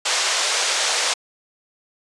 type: band-pass noise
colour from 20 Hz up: white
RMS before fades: -21 dBFS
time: 0.05-1.14 s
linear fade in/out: 10 ms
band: 480 to 7200 Hz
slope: 24 dB/octave
effects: resampled to 24000 Hz